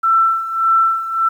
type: tone with tremolo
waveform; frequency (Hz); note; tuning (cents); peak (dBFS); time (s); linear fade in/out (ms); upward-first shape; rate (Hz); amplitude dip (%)
sine; 1337; E6; +24; -9; 0.03-1.29; 10; sine; 1.7; 75
effects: 8-bit